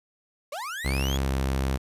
35% pulse linear sweep, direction up, 523 to 3408 Hz, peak -30 dBFS, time 0.52-1.17 s, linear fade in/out 5 ms
sawtooth tone with pitch glide, 67.5 to 66.65 Hz, C#2 to C2, -45 to +33 cents, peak -20 dBFS, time 0.84-1.78 s, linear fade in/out 20 ms, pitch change -22 cents, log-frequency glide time 1.23-1.3 s
effects resampled to 32000 Hz + 10-bit

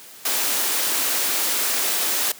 white high-pass noise, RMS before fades -22 dBFS, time 0.25-2.32 s, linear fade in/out 5 ms, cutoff 240 Hz, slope 24 dB/octave, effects white hiss -43 dBFS RMS until 2.39 s + high-pass 150 Hz 12 dB/octave

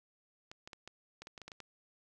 clicks, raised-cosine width 0.2 ms, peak -30 dBFS, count 11, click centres 0.515 / 0.675 / 0.732 / 0.876 / 1.22 / 1.271 / 1.378 / 1.417 / 1.48 / 1.518 / 1.603 s, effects none

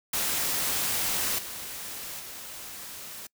white noise with level steps, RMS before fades -28 / -38 / -41 dBFS, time 0.13-3.27 s, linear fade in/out 5 ms, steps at 1.38 / 2.19 s, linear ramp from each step 10 ms, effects noise-tail reverb RT60 0.1 s tail -25 dB re dry

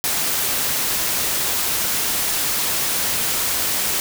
white noise, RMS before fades -21 dBFS, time 0.04-4 s, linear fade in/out 0 ms, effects none

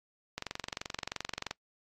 click train, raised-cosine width 0.2 ms, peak -18 dBFS, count 27, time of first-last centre 0.38-1.51 s, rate 23 Hz, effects noise-tail reverb RT60 0.1 s tail -22 dB re dry + AAC 48 kbps

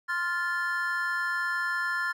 triangle chord, F major, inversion second, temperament just, 1047.7 / 1396.9 / 1746.1 Hz, C6 / F6 / A6, +2 / 0 / -14 cents, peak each -33 / -29 / -28 dBFS, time 0.08-2.13 s, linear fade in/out 20 ms, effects none

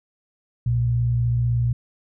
sine tone pair together, 63.1 / 119.12 Hz, B1 / A#2, +38 / +38 cents, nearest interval major seventh, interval 1100 cents, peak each -28 / -18 dBFS, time 0.66-1.73 s, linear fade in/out 5 ms, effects none

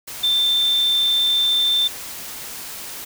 sine tone in noise, 3563 Hz, A7, 21 cents sharp, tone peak -15 dBFS, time 0.23-1.88 s, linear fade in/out 10 ms, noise white, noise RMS -33 dBFS, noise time 0.07-3.05 s, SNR +15 dB, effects none

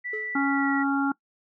sine tone with pitch glide, 1967 to 1931 Hz, B6 to B6, -7 to -39 cents, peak -30 dBFS, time 0.04-0.84 s, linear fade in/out 20 ms, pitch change -32 cents, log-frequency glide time 0.48-0.71 s
triangle tone with exponential decay, 430 Hz, A4, 40 cents flat, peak -27 dBFS, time 0.13-0.49 s, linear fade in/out 5 ms, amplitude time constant 77 ms
harmonic tone, 277.2 Hz, C#4, in tune, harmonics 1 / 3 / 4 / 5, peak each -23 / -30 / -38 / -28 dBFS, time 0.35-1.12 s, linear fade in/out 5 ms
effects noise-tail reverb RT60 0.1 s tail -22 dB re dry

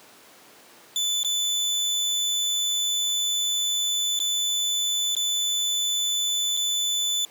30% pulse tone with dropouts, 3500 Hz, A7, 10 cents flat, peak -20 dBFS, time 0.96-7.25 s, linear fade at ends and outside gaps 1 ms, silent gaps 1.232-1.247 / 4.191-4.201 / 5.151-5.166 / 6.568-6.572 s, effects pink hiss -50 dBFS RMS until 7.3 s + high-pass 300 Hz 12 dB/octave

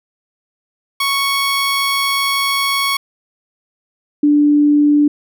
15% pulse / sine tone pair in turn, 1108.7 / 293.7 Hz, C#6 / D4, 0 / 0 cents, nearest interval octave + major seventh, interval 2300 cents, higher first, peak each -8 dBFS, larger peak neither, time 1-2.97 / 4.23-5.08 s, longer first, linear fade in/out 5 ms, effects none

